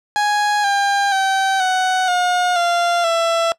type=tone with pitch steps; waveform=30% pulse; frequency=830.6 / 800.9 / 772.3 / 744.7 / 718.1 / 692.4 / 667.7 Hz; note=G#5 / G5 / G5 / F#5 / F5 / F5 / E5; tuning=0 / +37 / -26 / +11 / +48 / -15 / +22 cents; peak=-12 dBFS; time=0.16-3.52 s; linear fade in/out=0 ms; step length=480 ms; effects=noise-tail reverb RT60 0.1 s tail -21 dB re dry + low-pass 7000 Hz 12 dB/octave